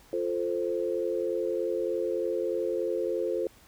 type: chord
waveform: sine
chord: F major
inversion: none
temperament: equal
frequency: 349.2 / 440 / 523.3 Hz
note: F4 / A4 / C5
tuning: 0 / 0 / 0 cents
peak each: -31 dBFS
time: 0.13-3.47 s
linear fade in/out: 2 ms
effects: pink hiss -57 dBFS RMS until 3.67 s